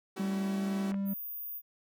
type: chord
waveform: sawtooth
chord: F# minor seventh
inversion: first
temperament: equal with one note detuned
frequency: 220 / 277.2 / 329.6 / 379.5 Hz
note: A3 / C#4 / E4 / F#4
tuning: 0 / 0 / 0 / +44 cents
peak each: -43 / -44 / -42 / -38 dBFS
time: 0.16-0.92 s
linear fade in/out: 10 ms
type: tone with pitch glide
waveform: triangle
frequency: 196 to 197.25 Hz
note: G3 to G3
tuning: 0 to +11 cents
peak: -28 dBFS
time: 0.19-1.14 s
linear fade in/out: 10 ms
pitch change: +11 cents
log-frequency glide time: 0.39-0.55 s
type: clicks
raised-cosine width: 0.5 ms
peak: -29 dBFS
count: 2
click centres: 0.919 / 0.943 s
type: tone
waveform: sine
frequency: 14917 Hz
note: A#9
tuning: in tune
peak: -37 dBFS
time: 1.05-1.62 s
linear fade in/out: 50 ms
effects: none